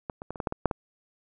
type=clicks; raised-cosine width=1 ms; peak=-18 / -24 / -20 / -25 / -15 / -12 / -17 / -7 / -14 dBFS; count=9; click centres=0.098 / 0.219 / 0.306 / 0.358 / 0.402 / 0.472 / 0.524 / 0.657 / 0.712 s; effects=none